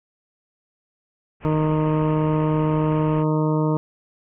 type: low-pass noise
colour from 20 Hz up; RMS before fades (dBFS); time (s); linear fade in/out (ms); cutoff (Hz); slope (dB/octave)
pink; -37; 1.4-3.25; 50; 3000; 96
type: harmonic tone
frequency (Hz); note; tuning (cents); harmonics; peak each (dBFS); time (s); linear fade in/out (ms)
154.6; D#3; -11; 1 / 2 / 3 / 4 / 6 / 7 / 8; -20 / -23 / -26 / -30 / -30 / -35 / -37; 1.45-3.77; 0
effects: none